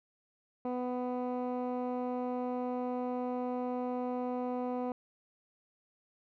15% pulse tone with low-pass filter, 249.1 Hz, B3, 15 cents sharp, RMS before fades -35 dBFS, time 0.65-4.92 s, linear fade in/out 2 ms, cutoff 840 Hz, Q 0.73, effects none

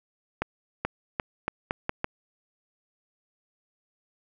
accelerating click train, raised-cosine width 0.5 ms, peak -11 dBFS, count 7, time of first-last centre 0.42-2.044 s, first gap 430 ms, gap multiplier 0.81, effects none

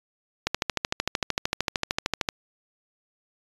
click train, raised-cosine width 0.2 ms, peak -6 dBFS, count 25, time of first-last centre 0.47-2.288 s, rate 13.2 Hz, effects resampled to 24000 Hz

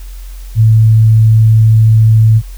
sine tone, 110.7 Hz, A2, 11 cents sharp, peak -3 dBFS, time 0.55-2.42 s, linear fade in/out 50 ms, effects added 44 Hz sine -24 dBFS peak until 2.57 s + white hiss -41 dBFS RMS until 2.57 s

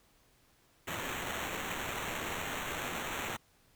blue noise with sample-and-hold, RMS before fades -38 dBFS, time 0.87-3.37 s, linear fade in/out 10 ms, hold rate 4900 Hz, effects pink hiss -67 dBFS RMS until 3.75 s

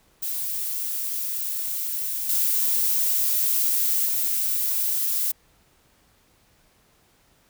violet noise with level steps, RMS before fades -28 / -22 / -24 dBFS, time 0.22-5.32 s, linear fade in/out 10 ms, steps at 2.29 / 4.05 s, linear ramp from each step 5 ms, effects pink hiss -61 dBFS RMS until 7.49 s

